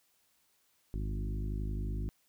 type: harmonic tone with a mistuned harmonic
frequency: 51.7 Hz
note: G#1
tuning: 7 cents flat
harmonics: 1 / 2 / 3 / 4 / 5 / 6 / 7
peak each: -34 / -40 / -44 / -46 / -48 / -50 / -51 dBFS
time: 0.94-2.09 s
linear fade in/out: 0 ms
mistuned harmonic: 2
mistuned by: -26 cents
effects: white hiss -72 dBFS RMS until 2.28 s